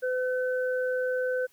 sine tone pair together, 507.2 / 1520 Hz, B4 / F#6, +46 / +46 cents, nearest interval octave + perfect fifth, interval 1900 cents, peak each -26 / -33 dBFS, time 0.02-1.47 s, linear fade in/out 20 ms, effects white hiss -64 dBFS RMS until 1.52 s

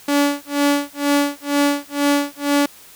sawtooth tone with tremolo, 286.4 Hz, D4, 43 cents flat, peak -9 dBFS, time 0.08-2.66 s, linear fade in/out 5 ms, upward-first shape sine, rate 2.1 Hz, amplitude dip 100%, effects white hiss -44 dBFS RMS until 2.95 s

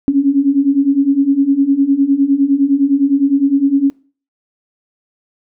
sine beating tone pair, 271.3 / 281.1 Hz, C#4 / C#4, -37 / +24 cents, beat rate 9.8 Hz, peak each -14 / -11 dBFS, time 0.08-3.9 s, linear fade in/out 0 ms, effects noise-tail reverb RT60 0.4 s tail -22 dB re dry

